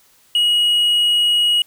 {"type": "tone", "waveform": "triangle", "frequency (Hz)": 2900, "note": "F#7", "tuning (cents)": -35, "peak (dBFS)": -11, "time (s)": [0.35, 1.62], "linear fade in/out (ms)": 2, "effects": ["white hiss -54 dBFS RMS until 1.66 s"]}